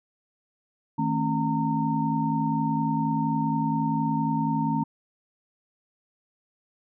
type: tone cluster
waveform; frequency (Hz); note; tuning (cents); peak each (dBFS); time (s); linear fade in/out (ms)
sine; 157.5 / 221.7 / 272.4 / 917; D#3 / A3 / C#4 / A#5; +21 / +13 / -30 / -29; -28; 0.98-4.84; 10
effects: none